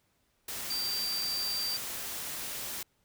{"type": "tone in noise", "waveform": "sine", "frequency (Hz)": 4691, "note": "D8", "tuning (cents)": -3, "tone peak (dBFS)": -31, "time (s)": [0.7, 1.77], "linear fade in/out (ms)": 5, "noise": "white", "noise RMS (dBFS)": -38, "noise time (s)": [0.48, 2.83], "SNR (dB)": 4, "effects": ["pink hiss -73 dBFS RMS until 3.04 s"]}